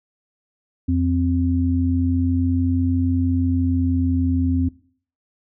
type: tone pair together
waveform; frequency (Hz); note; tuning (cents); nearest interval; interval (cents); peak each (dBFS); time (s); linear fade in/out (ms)
sine; 87.03 / 260.8; F2 / C4; -6 / -5; octave + perfect fifth; 1901; -19; 0.88-4.69; 10
effects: noise-tail reverb RT60 0.5 s tail -20 dB re dry